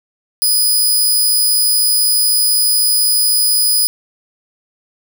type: tone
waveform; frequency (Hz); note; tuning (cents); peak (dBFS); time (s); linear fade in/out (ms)
10% pulse; 4978; D#8; 0; -4; 0.42-3.87; 0
effects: none